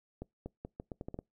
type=accelerating click train; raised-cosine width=2 ms; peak=-27 dBFS; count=9; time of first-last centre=0.22-1.189 s; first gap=240 ms; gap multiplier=0.79; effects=noise-tail reverb RT60 0.2 s tail -26 dB re dry